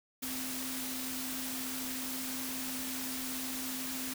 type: tone in noise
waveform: sine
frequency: 258.5 Hz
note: C4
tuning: 21 cents flat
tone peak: -41 dBFS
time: 0.22-4.14 s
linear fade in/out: 10 ms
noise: white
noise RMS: -39 dBFS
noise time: 0.22-4.14 s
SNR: -5 dB
effects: none